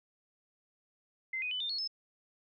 sine tone with pitch steps, 2072 / 2493 / 2999 / 3608 / 4340 / 5221 Hz, C7 / D#7 / F#7 / A7 / C#8 / E8, -17 / +3 / +23 / +43 / -37 / -17 cents, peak -33 dBFS, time 1.33-1.876 s, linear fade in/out 5 ms, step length 91 ms, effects none

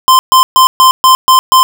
square tone bursts, 1039 Hz, C6, 12 cents flat, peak -3 dBFS, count 7, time 0.08-1.63 s, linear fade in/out 0 ms, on 110 ms, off 130 ms, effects none

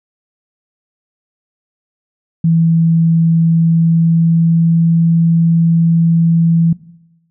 sine tone with pitch glide, 164.81 to 166.24 Hz, E3 to E3, 0 to +15 cents, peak -8 dBFS, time 2.44-6.73 s, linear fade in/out 5 ms, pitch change +15 cents, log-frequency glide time 3.4-5.02 s, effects noise-tail reverb RT60 0.9 s tail -19 dB re dry

